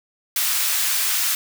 white high-pass noise, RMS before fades -21 dBFS, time 0.36-1.35 s, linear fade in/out 2 ms, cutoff 1300 Hz, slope 12 dB/octave, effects none

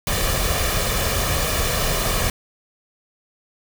pink noise with comb filter, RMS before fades -21 dBFS, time 0.07-2.3 s, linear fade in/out 2 ms, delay 1.7 ms, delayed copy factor +0.55, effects none

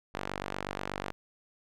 sawtooth tone with band-pass filter, 48.27 Hz, G1, 26 cents flat, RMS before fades -38 dBFS, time 0.14-1.12 s, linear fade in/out 0 ms, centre 1300 Hz, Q 0.51, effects none

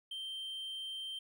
triangle tone, 3136 Hz, G7, in tune, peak -38 dBFS, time 0.11-1.19 s, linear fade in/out 5 ms, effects none

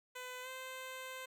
10% pulse tone with pitch glide, 503 to 518.3 Hz, B4 to C5, +32 to -16 cents, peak -36 dBFS, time 0.15-1.26 s, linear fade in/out 10 ms, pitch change +52 cents, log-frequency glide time 0.42-0.48 s, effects none

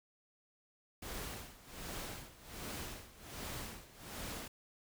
pink noise with tremolo, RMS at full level -43 dBFS, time 1.02-4.48 s, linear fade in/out 5 ms, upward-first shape sine, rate 1.3 Hz, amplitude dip 85%, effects none

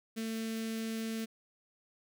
sawtooth tone with notch filter, 223.8 Hz, A3, 30 cents sharp, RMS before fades -37 dBFS, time 0.16-1.26 s, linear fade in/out 20 ms, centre 910 Hz, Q 0.55, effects none

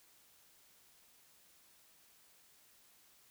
silence, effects white hiss -66 dBFS RMS until 3.3 s

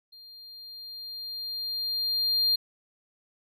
triangle tone with level ramp, 4200 Hz, C8, 6 cents sharp, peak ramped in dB -46 to -19 dBFS, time 0.12-2.56 s, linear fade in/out 10 ms, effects none

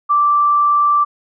sine tone, 1171 Hz, D6, 5 cents flat, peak -10 dBFS, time 0.09-1.05 s, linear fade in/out 20 ms, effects none

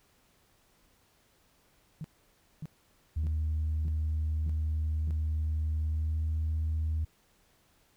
sine tone bursts, 155.56 Hz, D#3, in tune, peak -35 dBFS, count 6, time 2.01-5.108 s, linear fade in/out 0 ms, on 33 ms, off 580 ms
sine tone with pitch glide, 77.78 to 78.77 Hz, D#2 to D#2, 0 to +22 cents, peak -26 dBFS, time 3.16-7.05 s, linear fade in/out 10 ms, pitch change +22 cents, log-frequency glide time 5.89-6.19 s
effects tanh soft clip ceiling -25 dBFS + pink hiss -67 dBFS RMS until 7.96 s

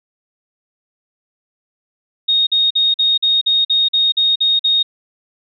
sine tone bursts, 3722 Hz, A#7, 3 cents flat, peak -11 dBFS, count 11, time 2.28-4.83 s, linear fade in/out 10 ms, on 190 ms, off 46 ms, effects none

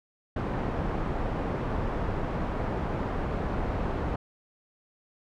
pink low-pass noise, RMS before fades -30 dBFS, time 0.36-4.16 s, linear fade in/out 5 ms, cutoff 1100 Hz, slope 12 dB/octave, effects none

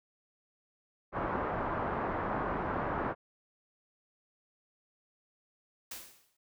white low-pass noise, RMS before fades -34 dBFS, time 1.12-3.15 s, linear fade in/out 50 ms, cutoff 1300 Hz, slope 24 dB/octave
white noise with exponential decay, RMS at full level -40 dBFS, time 5.91-6.37 s, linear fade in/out 5 ms, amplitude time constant 100 ms
effects none

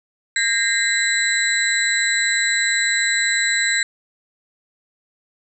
sine tone cluster, 1607 / 1859 / 2071 / 3993 / 7710 Hz, G6 / A#6 / C7 / B7 / B8, +43 / -5 / -18 / +18 / -43 cents, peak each -23 dBFS, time 0.36-3.83 s, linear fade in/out 2 ms, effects none

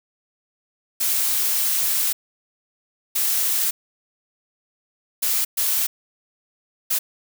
blue noise bursts at uneven times, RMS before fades -21 dBFS, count 5, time 1-2.13 / 3.15-3.71 / 5.22-5.45 / 5.57-5.87 / 6.9-6.99 s, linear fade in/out 10 ms, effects none

